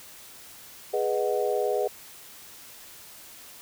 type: chord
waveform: sine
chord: G# minor seventh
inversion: none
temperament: equal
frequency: 415.3 / 493.9 / 622.3 / 740 Hz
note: G#4 / B4 / D#5 / F#5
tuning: 0 / 0 / 0 / 0 cents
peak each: -27 / -28 / -30 / -32 dBFS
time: 0.93-1.88 s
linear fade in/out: 10 ms
effects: white hiss -47 dBFS RMS until 3.61 s